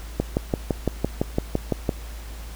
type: click train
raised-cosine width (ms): 2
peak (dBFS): -7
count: 11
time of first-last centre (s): 0.2-1.892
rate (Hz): 5.91
effects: added 55 Hz sine -34 dBFS peak until 2.55 s + pink hiss -44 dBFS RMS until 2.55 s